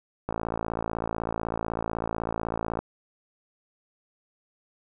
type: click train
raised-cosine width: 1 ms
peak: -15 dBFS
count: 141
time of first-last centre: 0.29-2.79 s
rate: 56 Hz
effects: none